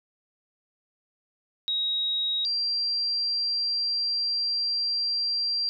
sine tone pair in turn, 3800 / 4730 Hz, A#7 / D8, +33 / +12 cents, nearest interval major third, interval 379 cents, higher second, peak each -24 dBFS, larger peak neither, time 1.68-2.45 / 2.45-5.69 s, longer second, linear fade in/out 0 ms, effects none

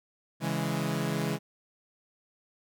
sawtooth chord, C# minor, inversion none, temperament equal, 138.59 / 164.81 / 207.7 Hz, C#3 / E3 / G#3, 0 / 0 / 0 cents, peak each -29 / -28 / -29 dBFS, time 0.4-1.39 s, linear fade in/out 50 ms, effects none

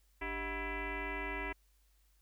sine tone with frequency modulation, 977 Hz, B5, 19 cents flat, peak -36 dBFS, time 0.21-1.53 s, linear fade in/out 10 ms, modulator 342 Hz, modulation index 4.3, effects added 50 Hz sine -67 dBFS peak until 2.21 s + white hiss -75 dBFS RMS until 2.21 s

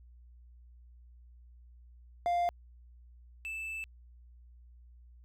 triangle tone pair in turn, 698.5 / 2637 Hz, F5 / E7, 0 / 0 cents, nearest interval octave + major seventh, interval 2300 cents, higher second, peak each -25 / -35 dBFS, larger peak first, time 2.26-2.49 / 3.45-3.84 s, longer second, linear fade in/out 0 ms, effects added 60 Hz sine -53 dBFS peak until 5.24 s

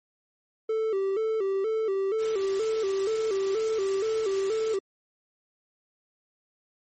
triangle tone with vibrato, 414.1 Hz, G#4, 5 cents flat, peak -22 dBFS, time 0.69-4.79 s, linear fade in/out 5 ms, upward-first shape square, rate 2.1 Hz, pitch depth 110 cents each way
white noise, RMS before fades -40 dBFS, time 2.18-4.79 s, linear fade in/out 50 ms
effects MP3 32 kbps

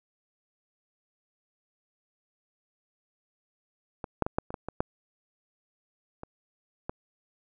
clicks, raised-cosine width 1 ms, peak -20 / -9 / -15 / -11 / -24 / -19 / -20 / -11 / -25 / -18 dBFS, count 10, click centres 4.042 / 4.223 / 4.265 / 4.385 / 4.505 / 4.542 / 4.686 / 4.805 / 6.234 / 6.895 s, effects none

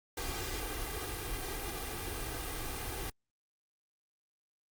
pink noise with comb filter, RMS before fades -38 dBFS, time 0.17-3.1 s, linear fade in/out 5 ms, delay 2.5 ms, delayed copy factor +0.7, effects Opus 48 kbps

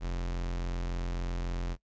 45% pulse tone, 43.65 Hz, F1, in tune, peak -31 dBFS, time 0-1.77 s, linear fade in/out 50 ms, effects noise-tail reverb RT60 0.1 s tail -21 dB re dry + resampled to 16000 Hz

